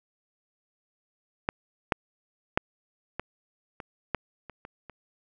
clicks, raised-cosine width 0.5 ms, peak -10 / -7 / -6 / -16 / -23 / -11 / -27 / -26 / -28 dBFS, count 9, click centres 1.489 / 1.922 / 2.575 / 3.196 / 3.802 / 4.147 / 4.497 / 4.651 / 4.897 s, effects none

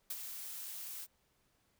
blue noise with ADSR envelope, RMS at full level -38 dBFS, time 0.1-1.07 s, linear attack 5 ms, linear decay 39 ms, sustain -7 dB, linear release 40 ms, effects pink hiss -75 dBFS RMS until 1.79 s

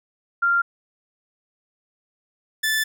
sine / sawtooth tone pair in turn, 1390 / 1751.3 Hz, F6 / A6, -9 / -9 cents, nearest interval major third, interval 400 cents, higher second, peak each -16 dBFS, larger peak neither, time 0.42-0.62 / 2.63-2.84 s, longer second, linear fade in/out 10 ms, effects none

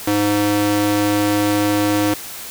square tone with high-pass filter, 103.3 Hz, G#2, 9 cents flat, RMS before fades -17 dBFS, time 0.07-2.14 s, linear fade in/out 5 ms, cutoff 260 Hz, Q 1.6, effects white hiss -32 dBFS RMS until 2.5 s

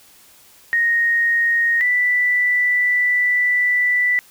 sine tone pair in turn, 1864.7 / 1975.6 Hz, A#6 / B6, 0 / 0 cents, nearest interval minor second, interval 100 cents, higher second, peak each -14 dBFS, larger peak neither, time 0.73-1.81 / 1.81-4.19 s, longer second, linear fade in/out 0 ms, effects white hiss -49 dBFS RMS until 4.3 s

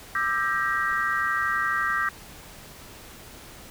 sine chord, E half-diminished seventh, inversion third, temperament just, 1186.7 / 1318.5 / 1582.2 / 1898.7 Hz, D6 / E6 / G6 / Bb6, +18 / 0 / +16 / +31 cents, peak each -28 / -30 / -27 / -28 dBFS, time 0.15-2.09 s, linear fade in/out 2 ms, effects pink hiss -45 dBFS RMS until 3.7 s

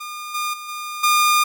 sawtooth tone with level steps, 1212 Hz, D#6, 46 cents flat, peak -26 / -18 / -28 / -24 / -10 dBFS, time 0-1.44 s, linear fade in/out 10 ms, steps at 0.34 / 0.53 / 0.68 / 1.03 s, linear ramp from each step 10 ms, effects none

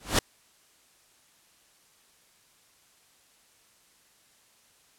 pink noise with exponential growth, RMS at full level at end -17 dBFS, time 0-0.19 s, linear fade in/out 5 ms, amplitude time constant 40 ms, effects white hiss -62 dBFS RMS until 4.98 s + low-pass 11000 Hz 12 dB/octave

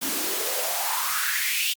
white noise with high-pass filter sweep, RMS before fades -26 dBFS, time 0.01-1.74 s, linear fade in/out 20 ms, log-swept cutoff 230 to 3100 Hz, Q 5.2, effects Opus 48 kbps

